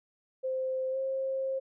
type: tone with pitch glide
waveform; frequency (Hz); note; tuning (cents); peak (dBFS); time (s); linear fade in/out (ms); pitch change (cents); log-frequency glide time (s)
sine; 521 to 532.6; C5 to C5; -7 to +31; -29; 0.43-1.6; 20; +38; 0.91-0.97
effects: none